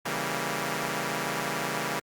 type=chord; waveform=5% pulse; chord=C# diminished seventh; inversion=none; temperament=equal; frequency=138.59 / 164.81 / 196 / 233.1 Hz; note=C#3 / E3 / G3 / Bb3; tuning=0 / 0 / 0 / 0 cents; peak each=-23 dBFS; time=0.05-2 s; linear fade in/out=10 ms; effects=Opus 48 kbps